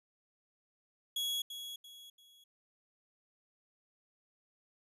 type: tone with echo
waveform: 40% pulse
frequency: 3340 Hz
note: G#7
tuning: 9 cents sharp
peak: -32 dBFS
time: 1.16-1.42 s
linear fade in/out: 5 ms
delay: 340 ms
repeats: 3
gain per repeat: -9 dB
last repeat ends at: 2.44 s
effects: none